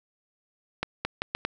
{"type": "accelerating click train", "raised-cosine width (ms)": 0.3, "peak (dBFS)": -11, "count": 5, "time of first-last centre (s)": [0.83, 1.45], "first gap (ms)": 220, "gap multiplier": 0.77, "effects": []}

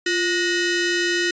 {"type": "ring-modulated tone", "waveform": "sawtooth", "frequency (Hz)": 1108.7, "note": "C#6", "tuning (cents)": 0, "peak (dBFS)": -12, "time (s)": [0.06, 1.31], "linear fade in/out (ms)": 5, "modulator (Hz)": 760, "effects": ["resampled to 16000 Hz"]}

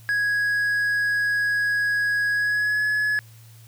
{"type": "tone with pitch glide", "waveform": "triangle", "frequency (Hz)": [1661.2, 1697.1], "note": ["G#6", "G#6"], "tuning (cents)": [0, 37], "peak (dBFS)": -18, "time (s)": [0.09, 3.19], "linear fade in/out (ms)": 0, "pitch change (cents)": 37, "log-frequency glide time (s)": [2.32, 2.84], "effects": ["added 113 Hz sine -45 dBFS peak until 3.67 s", "white hiss -54 dBFS RMS until 3.67 s"]}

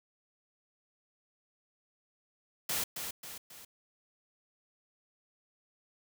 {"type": "noise with echo", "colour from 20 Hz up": "white", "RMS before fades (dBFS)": -33, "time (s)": [2.69, 2.84], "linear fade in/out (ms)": 5, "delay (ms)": 270, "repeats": 3, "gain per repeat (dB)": -6, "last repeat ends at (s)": 3.65, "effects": []}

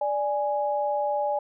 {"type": "tone pair together", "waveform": "sine", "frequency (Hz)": [587.3, 830.6], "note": ["D5", "G#5"], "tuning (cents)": [0, 0], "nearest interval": "tritone", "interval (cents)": 600, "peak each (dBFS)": -26, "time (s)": [0.01, 1.39], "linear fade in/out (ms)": 5, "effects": []}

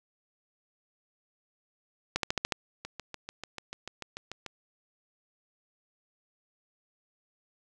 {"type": "two click trains", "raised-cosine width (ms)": 0.2, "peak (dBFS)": [-21, -10], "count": [12, 6], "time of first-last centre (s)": [[2.85, 4.463], [2.16, 2.522]], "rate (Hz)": [6.82, 13.8], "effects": []}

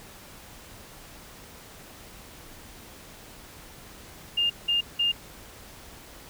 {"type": "tone bursts", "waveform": "sine", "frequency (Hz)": 2815, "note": "F7", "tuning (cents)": 13, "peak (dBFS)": -21, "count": 3, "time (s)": [4.37, 5.12], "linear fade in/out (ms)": 10, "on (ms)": 130, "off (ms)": 180, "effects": ["pink hiss -47 dBFS RMS until 6.29 s"]}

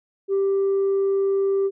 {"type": "tone", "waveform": "sine", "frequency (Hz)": 392, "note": "G4", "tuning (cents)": 0, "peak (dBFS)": -16, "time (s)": [0.28, 1.71], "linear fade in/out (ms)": 50, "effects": ["tanh soft clip ceiling -16 dBFS"]}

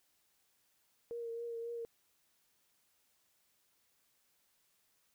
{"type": "tone with vibrato", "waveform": "sine", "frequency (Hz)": 465.9, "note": "A#4", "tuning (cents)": -1, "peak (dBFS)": -39, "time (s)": [1.11, 1.85], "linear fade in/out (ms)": 0, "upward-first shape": "triangle", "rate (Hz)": 3.7, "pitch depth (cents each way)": 27, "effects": ["white hiss -75 dBFS RMS until 5.14 s"]}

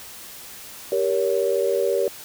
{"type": "chord", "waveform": "sine", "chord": "G diminished", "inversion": "none", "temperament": "just", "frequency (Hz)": [392, 470.4, 564.5], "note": ["G4", "Bb4", "Db5"], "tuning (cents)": [0, 16, 31], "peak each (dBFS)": -23, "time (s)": [0.92, 2.08], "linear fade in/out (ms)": 2, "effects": ["white hiss -40 dBFS RMS until 2.24 s"]}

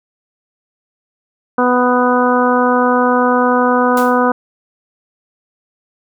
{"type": "harmonic tone", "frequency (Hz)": 248.2, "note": "B3", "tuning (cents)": 9, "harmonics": [1, 2, 3, 4, 5, 6], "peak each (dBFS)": [-15, -15, -19, -17, -18, -21], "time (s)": [1.58, 4.32], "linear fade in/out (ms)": 5}
{"type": "noise with exponential decay", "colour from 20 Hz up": "white", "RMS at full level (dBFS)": -24, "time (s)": [3.97, 4.23], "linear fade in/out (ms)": 2, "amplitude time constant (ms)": 55}
{"effects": []}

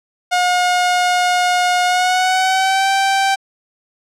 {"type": "tone with pitch glide", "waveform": "sawtooth", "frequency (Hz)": [719, 779.6], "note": ["F#5", "G5"], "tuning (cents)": [-50, -10], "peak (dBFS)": -9, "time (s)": [0.31, 3.36], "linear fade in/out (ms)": 20, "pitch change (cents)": 140, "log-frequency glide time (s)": [1.84, 2.9], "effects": ["low-pass 8000 Hz 12 dB/octave"]}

